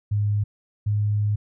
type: tone pair in turn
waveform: sine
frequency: 103.6 / 104.32 Hz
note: G#2 / G#2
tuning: -4 / +8 cents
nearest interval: unison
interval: 12 cents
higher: second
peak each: -19 dBFS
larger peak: neither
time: 0.11-0.44 / 0.86-1.36 s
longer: second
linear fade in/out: 10 ms
effects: none